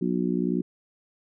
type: harmonic tone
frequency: 60.6 Hz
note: B1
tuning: 32 cents flat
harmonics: 3 / 4 / 5 / 6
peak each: -27 / -28 / -29 / -30 dBFS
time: 0.01-0.62 s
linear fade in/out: 10 ms
effects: none